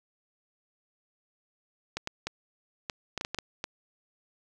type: clicks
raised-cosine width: 0.2 ms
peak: -15 dBFS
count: 10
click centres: 1.97 / 2.074 / 2.27 / 2.898 / 3.177 / 3.211 / 3.249 / 3.346 / 3.387 / 3.641 s
effects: none